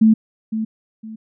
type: tone with echo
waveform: sine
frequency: 220 Hz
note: A3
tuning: in tune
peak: -8 dBFS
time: 0.01-0.14 s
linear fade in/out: 10 ms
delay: 510 ms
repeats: 2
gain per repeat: -11 dB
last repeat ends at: 1.16 s
effects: none